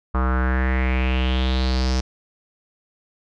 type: tone with low-pass filter sweep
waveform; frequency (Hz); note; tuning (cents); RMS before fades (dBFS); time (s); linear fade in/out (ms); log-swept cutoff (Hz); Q
square; 64.2; C2; -32; -20; 0.14-2.01; 10; 1200 to 5600; 4.9
effects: none